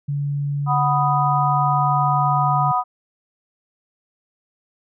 sine tone, 142.9 Hz, D3, 47 cents flat, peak -20 dBFS, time 0.08-2.72 s, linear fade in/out 10 ms
sine chord, B major, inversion second, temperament equal, 740 / 987.8 / 1244.5 Hz, F#5 / B5 / D#6, 0 / 0 / 0 cents, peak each -21 dBFS, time 0.66-2.84 s, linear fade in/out 50 ms
effects none

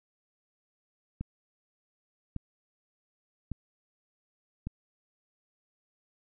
click train, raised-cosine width 5 ms, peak -22 dBFS, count 4, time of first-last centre 1.21-4.67 s, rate 0.867 Hz, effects none

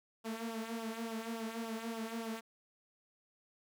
sawtooth tone with flanger, 226.3 Hz, A3, 49 cents sharp, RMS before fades -41 dBFS, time 0.24-2.41 s, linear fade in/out 20 ms, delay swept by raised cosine 0.45 to 4.25 ms, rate 3.5 Hz, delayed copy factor -0.7, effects none

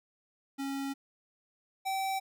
square tone pair in turn, 274.6 / 771.3 Hz, C#4 / G5, -16 / -28 cents, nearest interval octave + tritone, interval 1788 cents, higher second, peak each -34 / -31 dBFS, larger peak second, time 0.58-0.94 / 1.85-2.2 s, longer first, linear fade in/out 20 ms, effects none

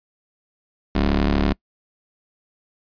20% pulse ring-modulated tone, 72 Hz, D2, 34 cents flat, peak -9 dBFS, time 0.95-1.53 s, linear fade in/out 5 ms, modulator 125 Hz, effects noise-tail reverb RT60 0.1 s tail -25 dB re dry + resampled to 11025 Hz

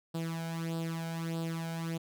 sawtooth tone with flanger, 164.81 Hz, E3, in tune, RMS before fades -36 dBFS, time 0.14-1.98 s, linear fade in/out 10 ms, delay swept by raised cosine 0.23 to 1.33 ms, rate 1.6 Hz, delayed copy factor +0.7, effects none

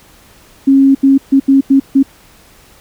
sine tone bursts at uneven times, 272 Hz, C#4, 33 cents flat, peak -4 dBFS, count 6, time 0.67-0.95 / 1.03-1.18 / 1.32-1.4 / 1.48-1.61 / 1.7-1.8 / 1.95-2.03 s, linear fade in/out 10 ms, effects pink hiss -44 dBFS RMS until 2.8 s

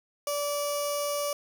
15% pulse tone with notch filter, 579 Hz, D5, 25 cents flat, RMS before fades -30 dBFS, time 0.27-1.33 s, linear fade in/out 2 ms, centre 1800 Hz, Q 0.59, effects none

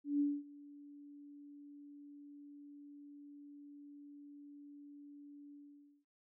sine tone with ADSR envelope, 288.3 Hz, D4, 32 cents flat, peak -29 dBFS, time 0.04-6.05 s, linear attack 160 ms, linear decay 230 ms, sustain -23 dB, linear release 520 ms, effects none

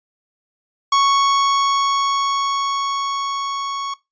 45% pulse tone with level ramp, 1108.7 Hz, C#6, in tune, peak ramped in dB -12 to -23 dBFS, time 0.92-3.94 s, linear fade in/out 5 ms, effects noise-tail reverb RT60 0.2 s tail -20 dB re dry + resampled to 16000 Hz

